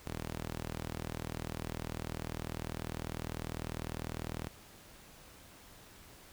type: tone with high-pass filter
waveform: sawtooth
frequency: 40.02 Hz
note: D#1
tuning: 50 cents sharp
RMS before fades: -41 dBFS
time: 0.06-4.49 s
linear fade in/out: 0 ms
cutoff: 84 Hz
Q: 0.6
effects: pink hiss -56 dBFS RMS until 6.32 s